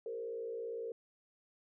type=tone with frequency modulation; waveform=sine; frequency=460 Hz; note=A#4; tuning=23 cents flat; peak=-38 dBFS; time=0.06-0.92 s; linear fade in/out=2 ms; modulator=57.7 Hz; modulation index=0.78; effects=none